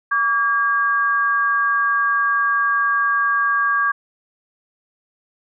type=tone pair together; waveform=sine; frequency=1147.6 / 1623 Hz; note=D6 / G#6; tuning=-40 / -40 cents; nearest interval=tritone; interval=600 cents; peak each=-18 dBFS; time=0.11-3.92 s; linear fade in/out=10 ms; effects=none